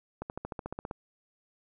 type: accelerating click train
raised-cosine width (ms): 1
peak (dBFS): -22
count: 11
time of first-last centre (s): 0.22-0.911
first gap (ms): 79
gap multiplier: 0.97
effects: none